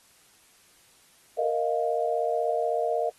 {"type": "chord", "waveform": "sine", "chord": "Bb suspended fourth", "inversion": "none", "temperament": "equal", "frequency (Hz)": [466.2, 622.3, 698.5], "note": ["Bb4", "Eb5", "F5"], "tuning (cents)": [0, 0, 0], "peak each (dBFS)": -28, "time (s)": [1.38, 3.1], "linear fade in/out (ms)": 10, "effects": ["white hiss -59 dBFS RMS until 3.18 s", "AAC 32 kbps"]}